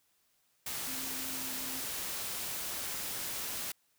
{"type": "tone in noise", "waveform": "sine", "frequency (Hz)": 261.4, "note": "C4", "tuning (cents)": -1, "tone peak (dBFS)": -47, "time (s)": [0.87, 1.8], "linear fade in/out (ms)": 5, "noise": "white", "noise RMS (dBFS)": -38, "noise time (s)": [0.66, 3.72], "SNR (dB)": -12, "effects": ["white hiss -73 dBFS RMS until 3.98 s"]}